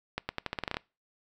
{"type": "accelerating click train", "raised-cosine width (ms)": 0.3, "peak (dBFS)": -15, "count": 11, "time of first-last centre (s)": [0.18, 0.769], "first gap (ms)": 110, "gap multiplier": 0.85, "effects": ["noise-tail reverb RT60 0.3 s tail -24 dB re dry"]}